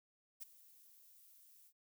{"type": "noise with ADSR envelope", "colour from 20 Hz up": "violet", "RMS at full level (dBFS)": -45, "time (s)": [0.4, 1.73], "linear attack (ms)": 23, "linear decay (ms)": 16, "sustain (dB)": -19, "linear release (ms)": 64, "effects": []}